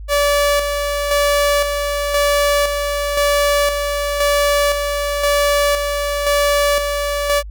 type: tone with tremolo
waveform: sawtooth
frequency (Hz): 577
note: D5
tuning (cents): -31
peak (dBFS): -9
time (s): 0.08-7.43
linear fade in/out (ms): 50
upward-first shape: square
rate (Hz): 0.97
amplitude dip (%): 45
effects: added 51 Hz sine -28 dBFS peak until 7.5 s